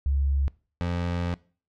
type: tone pair in turn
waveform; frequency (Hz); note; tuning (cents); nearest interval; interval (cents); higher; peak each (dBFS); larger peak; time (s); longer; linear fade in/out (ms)
sine / 25% pulse; 69.3 / 87.16; C#2 / F2; 0 / -3; major third; 397; second; -21 / -22; first; 0.06-0.48 / 0.81-1.34; second; 0
effects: noise-tail reverb RT60 0.4 s tail -22 dB re dry + low-pass 4000 Hz 12 dB/octave